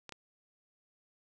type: clicks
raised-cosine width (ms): 0.2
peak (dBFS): -27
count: 2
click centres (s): 0.093 / 0.123
effects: none